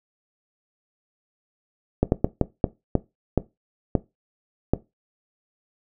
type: slowing click train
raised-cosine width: 2 ms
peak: -4 dBFS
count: 9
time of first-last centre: 2.03-4.736 s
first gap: 91 ms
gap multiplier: 1.36
effects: noise-tail reverb RT60 0.2 s tail -17 dB re dry